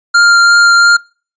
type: tone with vibrato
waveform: square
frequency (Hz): 1396.9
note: F6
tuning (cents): 0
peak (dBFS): -5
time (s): 0.14-0.97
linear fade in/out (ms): 10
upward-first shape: triangle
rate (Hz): 2.9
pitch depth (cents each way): 9
effects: noise-tail reverb RT60 0.4 s tail -26 dB re dry + resampled to 16000 Hz